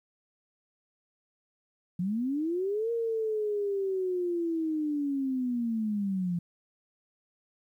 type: linear two-way sweep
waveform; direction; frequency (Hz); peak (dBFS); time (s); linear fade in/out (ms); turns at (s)
sine; up then down; 169.9 to 468.1 to 169.9; -27; 1.99-6.39; 5; 2.91
effects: 11-bit